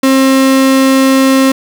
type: tone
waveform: 35% pulse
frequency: 266.6 Hz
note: C4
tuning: 33 cents sharp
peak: -4 dBFS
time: 0.03-1.52 s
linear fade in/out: 5 ms
effects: none